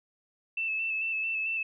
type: tone with vibrato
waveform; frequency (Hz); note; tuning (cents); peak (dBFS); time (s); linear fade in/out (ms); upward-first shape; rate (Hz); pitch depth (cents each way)
sine; 2637; E7; 0; -28; 0.57-1.63; 5; square; 4.5; 22
effects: none